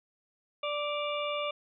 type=harmonic tone with a mistuned harmonic; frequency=587.3 Hz; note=D5; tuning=in tune; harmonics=1 / 2 / 4 / 5 / 6; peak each=-33 / -36 / -39 / -40 / -41 dBFS; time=0.63-1.51 s; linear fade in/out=5 ms; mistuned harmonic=5; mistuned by=-59 cents; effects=none

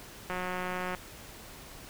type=click train; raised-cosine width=0.5 ms; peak=-20 dBFS; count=119; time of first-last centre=0.3-0.948 s; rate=182 Hz; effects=pink hiss -48 dBFS RMS until 1.89 s

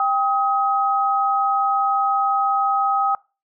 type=tone pair together; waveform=sine; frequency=790.7 / 1265 Hz; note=G5 / D#6; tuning=+15 / +28 cents; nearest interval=minor sixth; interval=813 cents; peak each=-19 dBFS; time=0-3.15 s; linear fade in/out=2 ms; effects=noise-tail reverb RT60 0.3 s tail -23 dB re dry

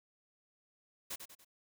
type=noise with echo; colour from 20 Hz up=white; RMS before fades=-41 dBFS; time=1.1-1.16 s; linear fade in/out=10 ms; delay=96 ms; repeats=3; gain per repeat=-7 dB; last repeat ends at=1.448 s; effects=none

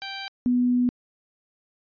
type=tone pair in turn; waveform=5% pulse / sine; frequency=783 / 246.6 Hz; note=G5 / B3; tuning=-2 / -2 cents; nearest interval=octave + minor sixth; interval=2000 cents; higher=first; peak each=-18 dBFS; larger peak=neither; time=0.02-0.28 / 0.46-0.89 s; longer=second; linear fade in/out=0 ms; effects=resampled to 11025 Hz

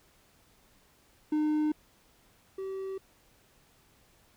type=tone pair in turn; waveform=triangle; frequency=304.4 / 384.4 Hz; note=D#4 / G4; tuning=-38 / -34 cents; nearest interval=major third; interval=404 cents; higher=second; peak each=-23 / -32 dBFS; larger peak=first; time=1.32-1.72 / 2.58-2.98 s; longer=neither; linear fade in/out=5 ms; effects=pink hiss -64 dBFS RMS until 4.36 s

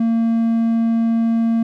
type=tone; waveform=triangle; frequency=228.5 Hz; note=A#3; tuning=34 cents flat; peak=-12 dBFS; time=0-1.63 s; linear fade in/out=5 ms; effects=none

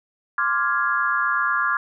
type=chord; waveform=sine; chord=D half-diminished seventh; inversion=third; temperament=equal; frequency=1046.5 / 1174.7 / 1396.9 / 1661.2 Hz; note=C6 / D6 / F6 / Ab6; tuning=0 / 0 / 0 / 0 cents; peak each=-27 / -24 / -23 / -24 dBFS; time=0.38-1.77 s; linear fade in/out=2 ms; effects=none

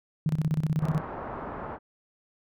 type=tone with tremolo; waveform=sine; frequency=155.5 Hz; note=D#3; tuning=1 cent flat; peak=-21 dBFS; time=0.26-1.01 s; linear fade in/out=2 ms; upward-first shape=square; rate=16 Hz; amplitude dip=80%
type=low-pass noise; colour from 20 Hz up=white; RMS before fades=-37 dBFS; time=0.79-1.79 s; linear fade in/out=50 ms; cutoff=1200 Hz; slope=24 dB/octave
effects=none

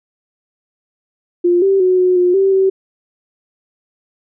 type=tone with pitch steps; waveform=sine; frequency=350.8 / 389.4 / 368.3 / 365.2 / 357.7 / 387.9 / 383.2 Hz; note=F4 / G4 / F#4 / F#4 / F4 / G4 / G4; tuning=+8 / -12 / -8 / -23 / +41 / -18 / -39 cents; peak=-9 dBFS; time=1.44-2.7 s; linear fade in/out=10 ms; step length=180 ms; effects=none

